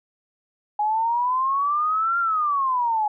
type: exponential two-way sweep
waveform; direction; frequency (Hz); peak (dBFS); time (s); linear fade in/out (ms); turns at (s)
sine; up then down; 830.6 to 1396.9 to 830.6; -19; 0.79-3.08; 5; 2.19
effects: none

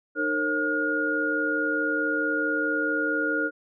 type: tone cluster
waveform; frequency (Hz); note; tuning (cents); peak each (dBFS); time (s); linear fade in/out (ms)
sine; 305.5 / 456.4 / 541 / 1429; D#4 / A#4 / C#5 / F6; -32 / -37 / -42 / +39; -29 / -31 / -33 / -25; 0.15-3.51; 50
effects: none

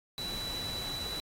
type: tone in noise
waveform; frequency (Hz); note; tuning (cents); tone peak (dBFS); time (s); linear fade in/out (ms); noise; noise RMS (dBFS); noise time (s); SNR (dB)
sine; 3954; B7; +1; -36; 0.18-1.2; 0; pink; -42; 0.18-1.2; +3
effects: AAC 48 kbps

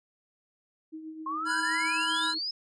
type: tone with tremolo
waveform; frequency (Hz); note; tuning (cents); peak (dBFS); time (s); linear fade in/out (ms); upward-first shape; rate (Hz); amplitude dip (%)
sine; 315.8; D#4; +26; -36; 0.92-2.39; 20; triangle; 7.7; 55
type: exponential sweep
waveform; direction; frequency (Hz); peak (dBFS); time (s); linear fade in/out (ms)
sine; up; 1054 to 5210; -30; 1.26-2.51; 5
type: chord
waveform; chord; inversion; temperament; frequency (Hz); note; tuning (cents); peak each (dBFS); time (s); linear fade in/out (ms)
square; F diminished; second; equal with one note detuned; 987.8 / 1385.7 / 1661.2; Cb6 / F6 / Ab6; 0 / -14 / 0; -33; 1.45-2.35; 50
effects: resampled to 24000 Hz

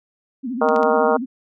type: tone with vibrato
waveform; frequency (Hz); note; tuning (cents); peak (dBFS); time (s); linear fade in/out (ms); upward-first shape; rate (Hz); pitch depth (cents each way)
sine; 246.9; B3; 0; -23; 0.43-1.26; 20; sine; 14; 160
type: harmonic tone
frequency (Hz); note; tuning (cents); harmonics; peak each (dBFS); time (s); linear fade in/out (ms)
155.6; D#3; 0; 3 / 4 / 5 / 6 / 7 / 8 / 9; -18 / -20 / -22 / -24 / -25 / -26 / -27; 0.61-1.17; 5
type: clicks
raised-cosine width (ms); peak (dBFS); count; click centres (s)
0.2; -17; 3; 0.688 / 0.762 / 0.831
effects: none

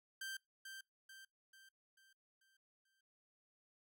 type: tone with echo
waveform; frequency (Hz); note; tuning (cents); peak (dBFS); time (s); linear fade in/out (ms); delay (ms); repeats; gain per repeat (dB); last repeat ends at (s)
sawtooth; 1568; G6; 0; -40; 0.21-0.37; 5; 440; 6; -6; 3.01
effects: noise-tail reverb RT60 0.2 s tail -24 dB re dry

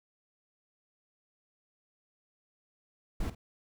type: noise with echo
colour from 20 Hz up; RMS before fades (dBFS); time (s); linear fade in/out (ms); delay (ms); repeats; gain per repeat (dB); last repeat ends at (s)
brown; -32; 3.2-3.3; 5; 50; 1; -14; 3.35
effects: none

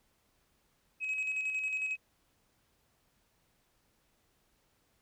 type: tone with tremolo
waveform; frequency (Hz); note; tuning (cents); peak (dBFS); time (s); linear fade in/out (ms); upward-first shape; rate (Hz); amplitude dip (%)
sine; 2549; D#7; +41; -28; 1-1.97; 50; square; 11; 45
effects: tanh soft clip ceiling -29 dBFS + pink hiss -73 dBFS RMS until 5.01 s

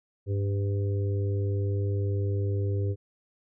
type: harmonic tone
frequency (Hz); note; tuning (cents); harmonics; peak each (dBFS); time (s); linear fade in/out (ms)
99.9; G2; +33; 1 / 3 / 4 / 5; -25 / -40 / -35 / -40; 0.26-2.96; 50
effects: none

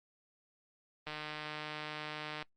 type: click train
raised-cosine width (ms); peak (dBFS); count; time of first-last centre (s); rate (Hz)
0.3; -25; 207; 1.07-2.425; 152
effects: noise-tail reverb RT60 0.1 s tail -21 dB re dry + Opus 32 kbps

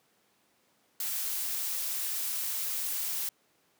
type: noise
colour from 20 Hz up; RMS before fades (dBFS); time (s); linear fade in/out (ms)
blue; -33; 1-3.29; 2
effects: pink hiss -69 dBFS RMS until 3.79 s + high-pass 200 Hz 12 dB/octave

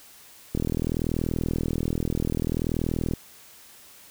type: click train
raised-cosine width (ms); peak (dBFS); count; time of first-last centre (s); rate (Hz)
3; -13; 106; 0.55-3.136; 40.6
effects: white hiss -50 dBFS RMS until 4.1 s

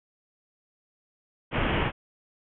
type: low-pass noise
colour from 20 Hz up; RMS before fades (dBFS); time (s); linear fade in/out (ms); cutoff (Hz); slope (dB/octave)
pink; -26; 1.51-1.92; 50; 3200; 96
effects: none

